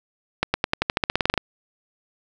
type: accelerating click train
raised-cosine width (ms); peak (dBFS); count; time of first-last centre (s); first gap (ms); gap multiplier
0.3; -3; 15; 0.43-1.377; 110; 0.92
effects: none